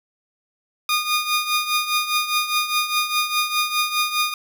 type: tone with tremolo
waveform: 15% pulse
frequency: 1223 Hz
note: D#6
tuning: 30 cents flat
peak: -10 dBFS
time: 0.89-4.34 s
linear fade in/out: 2 ms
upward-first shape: triangle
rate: 4.9 Hz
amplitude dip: 75%
effects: none